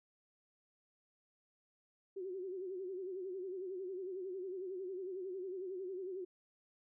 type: tone with vibrato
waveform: sine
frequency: 373.9 Hz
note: F#4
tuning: 18 cents sharp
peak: -40 dBFS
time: 2.16-6.25 s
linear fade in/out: 10 ms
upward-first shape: sine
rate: 11 Hz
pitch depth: 87 cents each way
effects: none